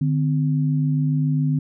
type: tone pair together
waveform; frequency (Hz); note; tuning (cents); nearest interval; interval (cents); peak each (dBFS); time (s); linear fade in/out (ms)
sine; 149.81 / 257; D3 / C4; +35 / -31; major sixth; 934; -18 / -24; 0.01-1.59; 5
effects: none